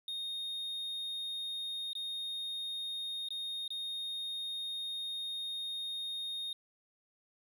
triangle tone with dropouts, 3700 Hz, A#7, 14 cents flat, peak -35 dBFS, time 0.08-6.53 s, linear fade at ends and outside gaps 2 ms, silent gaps 1.932-1.952 / 3.287-3.305 / 3.679-3.704 s, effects none

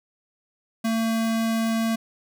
square tone, 225.6 Hz, A3, 44 cents sharp, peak -22 dBFS, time 0.84-1.96 s, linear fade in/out 10 ms, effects none

